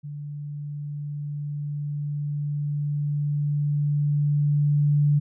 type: tone with level ramp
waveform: sine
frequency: 146.2 Hz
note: D3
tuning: 7 cents flat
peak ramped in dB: -32 to -16 dBFS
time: 0.03-5.2 s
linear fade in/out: 20 ms
effects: none